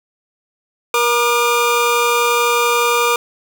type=tone pair together; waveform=25% pulse; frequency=475.4 / 1204.2 Hz; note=A#4 / D6; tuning=+34 / +43 cents; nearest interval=octave + major third; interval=1609 cents; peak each=-12 / -12 dBFS; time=0.94-3.16 s; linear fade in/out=2 ms; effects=none